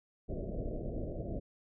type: low-pass noise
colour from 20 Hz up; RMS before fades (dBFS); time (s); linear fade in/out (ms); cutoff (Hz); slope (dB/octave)
pink; -38; 0.28-1.4; 20; 670; 96
effects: none